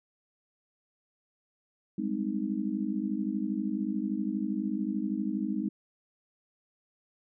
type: chord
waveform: sine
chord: Ab major seventh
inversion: third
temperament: just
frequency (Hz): 194.67 / 207.7 / 259.6 / 311.5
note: G3 / Ab3 / C4 / Eb4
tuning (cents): -12 / 0 / -13 / +2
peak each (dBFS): -37 / -32 / -35 / -34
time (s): 1.98-5.69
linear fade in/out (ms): 5
effects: none